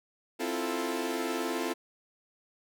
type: chord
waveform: sawtooth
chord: F major seventh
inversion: second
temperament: equal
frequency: 261.6 / 329.6 / 349.2 / 440 Hz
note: C4 / E4 / F4 / A4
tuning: 0 / 0 / 0 / 0 cents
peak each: -32 dBFS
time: 0.39-1.74 s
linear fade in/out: 20 ms
effects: none